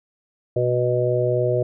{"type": "harmonic tone", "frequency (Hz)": 123.4, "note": "B2", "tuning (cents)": -1, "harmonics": [1, 3, 4, 5], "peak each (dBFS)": [-23, -23, -23, -23], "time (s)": [0.56, 1.63], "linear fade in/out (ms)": 5, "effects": []}